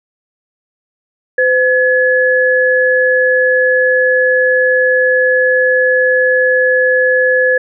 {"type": "tone pair together", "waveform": "sine", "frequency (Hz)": [510, 1700.6], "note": ["C5", "G#6"], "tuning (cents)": [-44, 41], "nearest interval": "octave + major sixth", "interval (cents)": 2085, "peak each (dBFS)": -11, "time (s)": [1.38, 7.58], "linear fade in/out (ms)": 5, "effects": []}